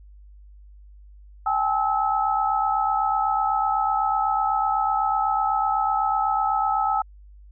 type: tone cluster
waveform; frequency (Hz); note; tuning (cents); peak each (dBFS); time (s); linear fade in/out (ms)
sine; 787 / 855 / 1296; G5 / A5 / E6; +7 / -50 / -30; -24; 1.46-7.02; 5
effects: added 50 Hz sine -44 dBFS peak until 7.51 s